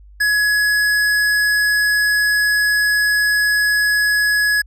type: tone with hard clipping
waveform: sine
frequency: 1684 Hz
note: G#6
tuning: 24 cents sharp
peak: -15 dBFS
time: 0.2-4.62 s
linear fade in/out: 10 ms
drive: 14 dB
effects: added 50 Hz sine -40 dBFS peak until 4.66 s